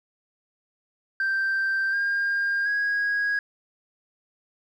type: tone with pitch steps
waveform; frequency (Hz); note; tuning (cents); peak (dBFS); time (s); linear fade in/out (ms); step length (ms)
sine; 1568 / 1608.4 / 1649.8; G6 / G6 / G#6; 0 / +44 / -12; -20; 1.2-3.39; 2; 730
effects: tanh soft clip ceiling -20 dBFS + 10-bit